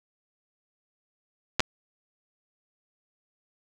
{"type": "clicks", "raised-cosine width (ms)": 0.2, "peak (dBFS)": -4, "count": 2, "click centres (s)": [1.596, 1.604], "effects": []}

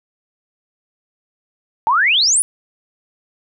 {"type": "exponential sweep", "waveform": "sine", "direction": "up", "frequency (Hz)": [850, 10400], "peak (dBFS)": -11, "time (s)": [1.87, 2.42], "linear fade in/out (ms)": 0, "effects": []}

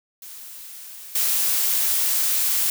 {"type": "noise with level steps", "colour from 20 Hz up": "blue", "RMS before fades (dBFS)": [-39, -21], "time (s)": [0.22, 2.7], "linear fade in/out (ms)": 2, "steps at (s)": 1.15, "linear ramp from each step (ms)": 5, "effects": []}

